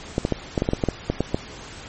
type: clicks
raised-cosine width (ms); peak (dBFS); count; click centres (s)
2; -6; 12; 0.181 / 0.251 / 0.323 / 0.578 / 0.621 / 0.689 / 0.734 / 0.838 / 0.887 / 1.1 / 1.206 / 1.345
effects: pink hiss -39 dBFS RMS until 1.88 s + MP3 32 kbps